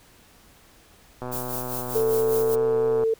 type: click train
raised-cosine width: 1 ms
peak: -19 dBFS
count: 228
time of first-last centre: 1.22-3.036 s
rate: 125 Hz
type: noise with tremolo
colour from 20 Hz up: violet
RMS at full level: -31 dBFS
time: 1.31-2.56 s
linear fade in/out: 20 ms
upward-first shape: sine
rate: 5 Hz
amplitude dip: 65%
type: tone with pitch glide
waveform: sine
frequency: 445.2 to 447.8 Hz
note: A4 to A4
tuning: +20 to +30 cents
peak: -19 dBFS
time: 1.95-3.14 s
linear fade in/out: 5 ms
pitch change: +10 cents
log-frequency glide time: 2.34-2.49 s
effects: pink hiss -54 dBFS RMS until 3.19 s